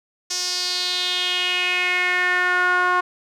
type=tone with band-pass filter sweep; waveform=sawtooth; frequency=360.9 Hz; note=F#4; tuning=43 cents flat; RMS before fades=-21 dBFS; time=0.3-3.01 s; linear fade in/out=10 ms; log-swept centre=5700 to 1200 Hz; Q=4.2; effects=none